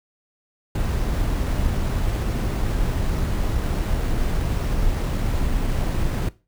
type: noise with sample-and-hold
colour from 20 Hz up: brown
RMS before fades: -22 dBFS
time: 0.75-6.29 s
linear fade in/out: 5 ms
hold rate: 11025 Hz
effects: noise-tail reverb RT60 0.3 s tail -19 dB re dry